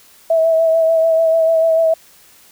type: tone with vibrato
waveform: sine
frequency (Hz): 651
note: E5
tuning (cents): -22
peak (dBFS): -10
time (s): 0.3-1.94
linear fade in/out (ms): 5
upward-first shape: sine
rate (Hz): 6.8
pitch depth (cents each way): 24
effects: white hiss -47 dBFS RMS until 2.51 s